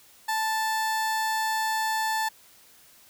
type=tone; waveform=30% pulse; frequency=880 Hz; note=A5; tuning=in tune; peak=-22 dBFS; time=0.28-2.29 s; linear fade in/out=10 ms; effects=white hiss -55 dBFS RMS until 3.09 s